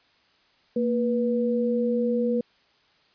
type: tone pair together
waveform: sine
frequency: 231.2 / 487.1 Hz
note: A#3 / B4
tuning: -14 / -24 cents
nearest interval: octave + minor second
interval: 1290 cents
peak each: -24 / -24 dBFS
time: 0.76-2.41 s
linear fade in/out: 5 ms
effects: white hiss -62 dBFS RMS until 3.14 s + resampled to 11025 Hz